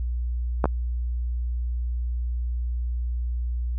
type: clicks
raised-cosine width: 1 ms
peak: -6 / -9 dBFS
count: 2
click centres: 0.642 / 0.656 s
effects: added 60 Hz sine -24 dBFS peak until 3.78 s